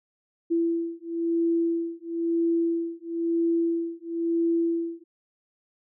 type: beating tone pair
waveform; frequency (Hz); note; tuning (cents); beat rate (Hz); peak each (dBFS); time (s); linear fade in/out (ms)
sine; 334.4 / 335.4; E4 / E4; +25 / +30; 1; -26; 0.5-5.04; 20
effects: none